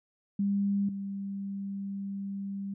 sine tone pair in turn, 200 / 197.59 Hz, G3 / G3, +35 / +14 cents, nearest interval unison, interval 21 cents, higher first, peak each -25 / -33 dBFS, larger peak first, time 0.39-0.89 / 0.89-2.74 s, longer second, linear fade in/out 5 ms, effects none

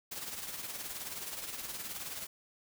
white noise with tremolo, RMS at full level -39 dBFS, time 0.11-2.27 s, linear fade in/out 10 ms, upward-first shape triangle, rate 19 Hz, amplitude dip 60%, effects none

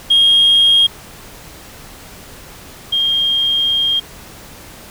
sine tone pair in turn, 3249 / 3219 Hz, G#7 / G7, -39 / +45 cents, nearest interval unison, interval 16 cents, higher first, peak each -6 / -12 dBFS, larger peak first, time 0.1-0.87 / 2.92-4 s, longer second, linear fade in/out 10 ms, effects tanh soft clip ceiling -4 dBFS + pink hiss -37 dBFS RMS until 4.9 s

